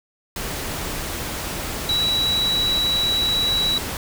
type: tone in noise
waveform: sine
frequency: 3910 Hz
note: B7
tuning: 18 cents flat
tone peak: -18 dBFS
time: 1.89-3.78 s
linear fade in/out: 2 ms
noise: pink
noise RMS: -28 dBFS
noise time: 0.36-3.97 s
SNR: +7 dB
effects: none